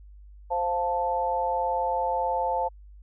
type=chord; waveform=sine; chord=F major; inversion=second; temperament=equal; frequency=523.3 / 698.5 / 880 Hz; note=C5 / F5 / A5; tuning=0 / 0 / 0 cents; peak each=-29 / -30 / -26 dBFS; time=0.5-2.69 s; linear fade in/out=20 ms; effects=added 50 Hz sine -45 dBFS peak until 3.02 s